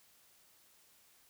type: silence
effects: white hiss -66 dBFS RMS until 1.29 s